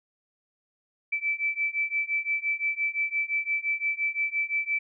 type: beating tone pair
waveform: sine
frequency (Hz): 2316 / 2321.8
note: D7 / D7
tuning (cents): -25 / -20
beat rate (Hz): 5.8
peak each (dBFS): -29 / -28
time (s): 1.12-4.79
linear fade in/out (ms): 10
effects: none